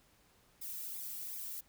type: noise with flanger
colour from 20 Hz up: violet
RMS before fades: -43 dBFS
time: 0.61-1.61 s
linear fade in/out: 10 ms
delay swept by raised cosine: 0.67 to 1.97 ms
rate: 2.7 Hz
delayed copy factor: -0.8
effects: pink hiss -68 dBFS RMS until 1.68 s

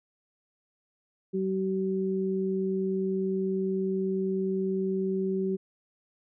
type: tone pair together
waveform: sine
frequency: 190.35 / 380.7 Hz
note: F#3 / F#4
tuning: +49 / +49 cents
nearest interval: octave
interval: 1200 cents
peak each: -29 / -28 dBFS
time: 1.33-5.57 s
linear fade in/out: 20 ms
effects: none

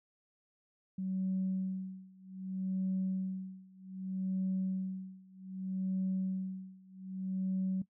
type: tone with tremolo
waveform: sine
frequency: 188.5 Hz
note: F#3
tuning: 32 cents sharp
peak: -29 dBFS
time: 0.98-7.82 s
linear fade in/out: 5 ms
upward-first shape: sine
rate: 0.64 Hz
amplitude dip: 95%
effects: noise-tail reverb RT60 0.1 s tail -17 dB re dry + tanh soft clip ceiling -26 dBFS

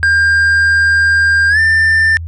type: tone with pitch glide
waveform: triangle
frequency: 1600 to 1785.6 Hz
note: G6 to A6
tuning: +35 to +25 cents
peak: -6 dBFS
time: 0.03-2.17 s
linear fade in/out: 0 ms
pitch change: +190 cents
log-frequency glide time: 1.49-1.59 s
effects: added 83 Hz sine -21 dBFS peak until 2.27 s + resampled to 22050 Hz

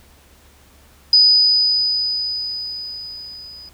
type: tone with level ramp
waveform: sine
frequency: 4978 Hz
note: D#8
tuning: in tune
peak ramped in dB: -7 to -36 dBFS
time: 1.13-3.69 s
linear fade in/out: 2 ms
effects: added 70 Hz sine -51 dBFS peak until 3.73 s + pink hiss -51 dBFS RMS until 3.73 s

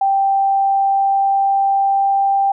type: tone with pitch glide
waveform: sine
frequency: 784 to 788.5 Hz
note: G5 to G5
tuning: 0 to +10 cents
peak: -12 dBFS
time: 0.01-2.52 s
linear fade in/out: 5 ms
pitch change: +10 cents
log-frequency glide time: 0.25-2.23 s
effects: none

